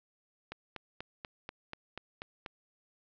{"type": "click train", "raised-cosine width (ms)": 0.3, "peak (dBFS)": -24, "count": 9, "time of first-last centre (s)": [0.52, 2.462], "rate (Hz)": 4.12, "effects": ["low-pass 5000 Hz 12 dB/octave"]}